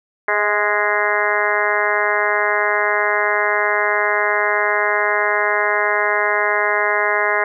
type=harmonic tone with a mistuned harmonic; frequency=207.7 Hz; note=G#3; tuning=in tune; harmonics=2 / 3 / 4 / 5 / 6 / 7 / 8 / 9 / 10; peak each=-24 / -23 / -25 / -23 / -26 / -25 / -22 / -23 / -24 dBFS; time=0.28-7.44 s; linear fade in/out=2 ms; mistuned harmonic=3; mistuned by=+26 cents; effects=none